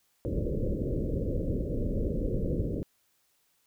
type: low-pass noise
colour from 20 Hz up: pink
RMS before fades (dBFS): -30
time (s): 0.25-2.83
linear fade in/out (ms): 0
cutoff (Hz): 570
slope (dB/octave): 96
effects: white hiss -71 dBFS RMS until 3.66 s